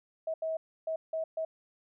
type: tone bursts at uneven times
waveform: sine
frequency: 642 Hz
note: E5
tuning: 46 cents flat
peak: -30 dBFS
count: 5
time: 0.27-0.34 / 0.42-0.57 / 0.87-0.96 / 1.13-1.24 / 1.37-1.45 s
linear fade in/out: 5 ms
effects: none